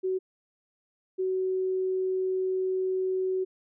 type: tone pair in turn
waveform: sine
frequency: 374.7 / 374.7 Hz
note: F#4 / F#4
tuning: +22 / +22 cents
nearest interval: unison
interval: 0 cents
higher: neither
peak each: -25 dBFS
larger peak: neither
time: 0.03-0.19 / 1.18-3.45 s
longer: second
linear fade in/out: 20 ms
effects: none